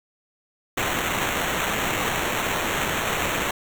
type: noise with sample-and-hold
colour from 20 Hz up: blue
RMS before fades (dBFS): -25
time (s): 0.77-3.51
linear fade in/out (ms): 5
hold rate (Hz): 4900
effects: none